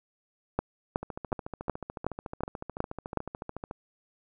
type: two click trains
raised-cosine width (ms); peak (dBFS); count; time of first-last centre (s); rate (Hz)
1; -22 / -12; 38 / 8; 1.03-3.711 / 0.59-3.173; 13.8 / 2.71
effects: none